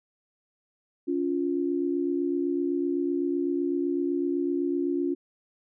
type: tone pair together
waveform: sine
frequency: 282.1 / 350 Hz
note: C#4 / F4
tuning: +30 / +4 cents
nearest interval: major third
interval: 374 cents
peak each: -27 dBFS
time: 1.07-5.15 s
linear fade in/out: 20 ms
effects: none